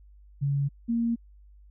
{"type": "tone pair in turn", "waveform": "sine", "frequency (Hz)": [140.6, 232.7], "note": ["C#3", "A#3"], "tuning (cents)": [25, -3], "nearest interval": "major sixth", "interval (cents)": 872, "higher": "second", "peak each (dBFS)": -23, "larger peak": "neither", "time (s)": [[0.41, 0.69], [0.88, 1.16]], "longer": "neither", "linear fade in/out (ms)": 20, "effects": ["added 50 Hz sine -50 dBFS peak until 1.7 s"]}